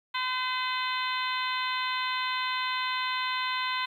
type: harmonic tone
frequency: 510 Hz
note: C5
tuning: 44 cents flat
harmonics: 2 / 3 / 4 / 5 / 6 / 7 / 8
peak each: -31 / -36 / -35 / -38 / -38 / -37 / -39 dBFS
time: 0.14-3.86 s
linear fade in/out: 10 ms
effects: 10-bit